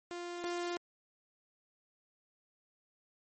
sawtooth tone pair in turn, 349.2 / 349.2 Hz, F4 / F4, 0 / 0 cents, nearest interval unison, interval 0 cents, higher neither, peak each -36 / -31 dBFS, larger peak second, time 0.11-0.44 / 0.44-0.77 s, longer neither, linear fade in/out 0 ms, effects MP3 32 kbps

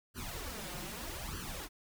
pink noise with flanger, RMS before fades -42 dBFS, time 0.14-1.69 s, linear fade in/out 50 ms, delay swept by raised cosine 0.66 to 5.66 ms, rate 0.81 Hz, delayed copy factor +0.9, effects none

